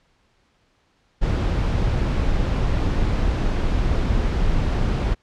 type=noise; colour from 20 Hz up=brown; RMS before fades=-20 dBFS; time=1.21-5.15 s; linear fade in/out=20 ms; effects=pink hiss -63 dBFS RMS until 5.22 s + low-pass 5000 Hz 12 dB/octave